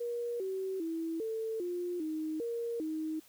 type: tone with pitch steps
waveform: sine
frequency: 475.6 / 381 / 327.4 / 445 / 353.5 / 312.7 / 467.4 / 314.1 Hz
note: A#4 / G4 / E4 / A4 / F4 / D#4 / A#4 / D#4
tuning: +35 / -49 / -12 / +20 / +21 / +9 / +5 / +16 cents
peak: -33 dBFS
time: 0-3.2 s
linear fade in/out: 10 ms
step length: 400 ms
effects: white hiss -61 dBFS RMS until 3.28 s